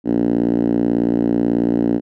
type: tone with band-pass filter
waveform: 5% pulse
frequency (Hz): 58.27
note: A#1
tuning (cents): 0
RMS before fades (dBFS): -17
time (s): 0.04-2.01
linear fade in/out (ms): 50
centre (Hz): 270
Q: 3.5
effects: none